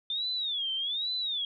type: tone with vibrato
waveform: sine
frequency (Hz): 3538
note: A7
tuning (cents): +9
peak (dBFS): -29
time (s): 0.1-1.45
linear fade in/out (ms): 2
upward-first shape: sine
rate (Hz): 1.2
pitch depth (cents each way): 220
effects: none